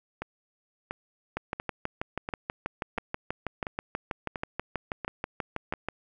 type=two click trains; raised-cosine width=0.5 ms; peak=-15 / -18 dBFS; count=29 / 9; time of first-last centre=1.37-5.886 / 0.22-5.737 s; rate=6.2 / 1.45 Hz; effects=none